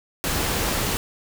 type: noise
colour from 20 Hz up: pink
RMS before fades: -24 dBFS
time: 0.24-0.97 s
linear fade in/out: 0 ms
effects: none